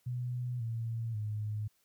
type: tone with pitch steps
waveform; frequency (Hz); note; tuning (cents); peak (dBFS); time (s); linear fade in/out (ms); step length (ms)
sine; 123.47 / 114.54 / 106.25; B2 / A#2 / G#2; 0 / -30 / +40; -33; 0.06-1.68; 10; 540
effects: white hiss -73 dBFS RMS until 1.84 s